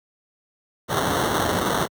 white noise with sample-and-hold, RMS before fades -22 dBFS, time 0.88-1.88 s, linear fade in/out 50 ms, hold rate 2450 Hz, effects high-pass 80 Hz 12 dB/octave

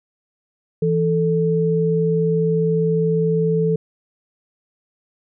sine tone pair together, 164.81 / 440 Hz, E3 / A4, 0 / 0 cents, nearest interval octave + perfect fourth, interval 1700 cents, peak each -18 dBFS, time 0.82-3.76 s, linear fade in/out 5 ms, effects none

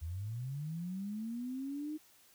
sine linear sweep, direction up, 75.7 to 311.1 Hz, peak -37 dBFS, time 0.01-1.98 s, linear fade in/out 20 ms, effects white hiss -64 dBFS RMS until 2.34 s

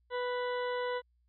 harmonic tone, 493.9 Hz, B4, in tune, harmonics 1 / 2 / 3 / 4 / 6 / 7 / 8, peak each -33 / -38 / -43 / -44 / -50 / -52 / -53 dBFS, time 0.1-1.02 s, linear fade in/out 50 ms, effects added 60 Hz sine -68 dBFS peak until 1.28 s

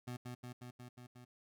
25% pulse tone with echo, 123.47 Hz, B2, in tune, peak -38 dBFS, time 0.07-0.17 s, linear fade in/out 10 ms, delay 180 ms, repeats 6, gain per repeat -2 dB, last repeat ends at 1.25 s, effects none

